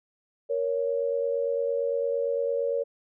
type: tone pair together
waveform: sine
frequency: 469.2 / 558 Hz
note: A#4 / C#5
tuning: +11 / +11 cents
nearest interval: minor third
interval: 300 cents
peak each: -27 dBFS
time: 0.49-2.84 s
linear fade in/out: 20 ms
effects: none